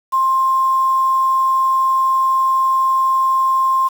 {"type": "tone with quantisation", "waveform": "sine", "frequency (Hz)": 1056, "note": "C6", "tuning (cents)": 16, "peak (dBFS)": -12, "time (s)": [0.12, 3.89], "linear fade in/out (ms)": 20, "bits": 6, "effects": []}